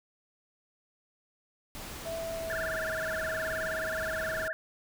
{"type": "noise", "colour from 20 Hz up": "pink", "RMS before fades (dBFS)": -42, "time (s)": [1.75, 4.48], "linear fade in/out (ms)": 0}
{"type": "tone with pitch glide", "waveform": "sine", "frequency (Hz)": [659.3, 640.2], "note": ["E5", "D#5"], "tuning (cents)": [0, 49], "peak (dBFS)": -34, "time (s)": [2.05, 4.53], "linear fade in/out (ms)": 20, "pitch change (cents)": -51, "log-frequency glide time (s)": [2.34, 2.81]}
{"type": "tone with vibrato", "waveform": "sine", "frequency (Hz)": 1568, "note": "G6", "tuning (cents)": 0, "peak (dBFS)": -33, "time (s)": [2.5, 4.53], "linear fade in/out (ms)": 0, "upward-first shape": "sine", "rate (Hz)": 19, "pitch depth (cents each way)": 230}
{"effects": []}